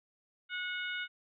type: harmonic tone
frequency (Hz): 730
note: F#5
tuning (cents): -24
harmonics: 2 / 3 / 4 / 5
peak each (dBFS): -37 / -41 / -43 / -45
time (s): 0.49-1.08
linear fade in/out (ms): 50
effects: none